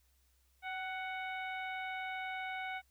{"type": "harmonic tone with a mistuned harmonic", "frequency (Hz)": 742, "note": "F#5", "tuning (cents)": 5, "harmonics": [1, 2, 3, 4, 5], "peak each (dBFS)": [-41, -44, -43, -54, -55], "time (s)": [0.62, 2.82], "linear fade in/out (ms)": 50, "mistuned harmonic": 1, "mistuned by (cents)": 31, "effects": ["added 64 Hz sine -70 dBFS peak until 2.9 s", "white hiss -75 dBFS RMS until 2.9 s"]}